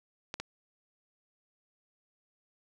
clicks, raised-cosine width 0.2 ms, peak -19 dBFS, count 2, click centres 0.341 / 0.4 s, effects none

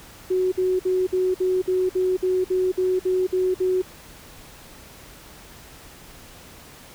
sine tone bursts, 370 Hz, F#4, in tune, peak -18 dBFS, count 13, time 0.3-3.82 s, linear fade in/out 10 ms, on 220 ms, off 55 ms, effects pink hiss -45 dBFS RMS until 6.94 s

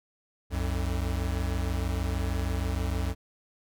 square tone pair together, 62.52 / 88.9 Hz, B1 / F2, +22 / +31 cents, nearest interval tritone, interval 609 cents, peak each -30 / -31 dBFS, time 0.5-3.15 s, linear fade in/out 50 ms, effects none

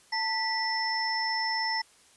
sine tone cluster, 893 / 1964 / 5310 Hz, A5 / B6 / E8, +25 / -10 / +12 cents, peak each -31 dBFS, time 0.12-1.82 s, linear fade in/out 10 ms, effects white hiss -59 dBFS RMS until 2.16 s + resampled to 24000 Hz

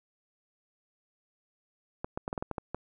clicks, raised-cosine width 1 ms, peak -19 dBFS, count 9, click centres 2.045 / 2.175 / 2.279 / 2.329 / 2.378 / 2.425 / 2.513 / 2.582 / 2.746 s, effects none

